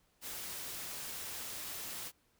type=noise; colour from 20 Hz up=white; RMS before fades=-43 dBFS; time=0.21-2.12 s; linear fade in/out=50 ms; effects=pink hiss -73 dBFS RMS until 2.39 s